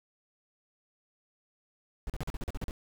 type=noise bursts; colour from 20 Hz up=brown; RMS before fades=-34 dBFS; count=10; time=2.07-2.709 s; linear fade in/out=0 ms; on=27 ms; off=41 ms; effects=none